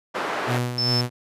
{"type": "band-pass noise", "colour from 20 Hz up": "white", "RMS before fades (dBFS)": -27, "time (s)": [0.14, 0.59], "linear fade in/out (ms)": 20, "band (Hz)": [310, 1300], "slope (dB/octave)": 12}
{"type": "tone with tremolo", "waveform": "sawtooth", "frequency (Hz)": 122.7, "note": "B2", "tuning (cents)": -11, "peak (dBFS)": -17, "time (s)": [0.46, 1.1], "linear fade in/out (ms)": 50, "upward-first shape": "sine", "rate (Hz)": 2.5, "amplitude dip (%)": 60}
{"type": "tone", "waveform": "sine", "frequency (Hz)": 5274, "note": "E8", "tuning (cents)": 0, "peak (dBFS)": -21, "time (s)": [0.78, 1.01], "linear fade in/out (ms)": 2}
{"effects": ["resampled to 32000 Hz"]}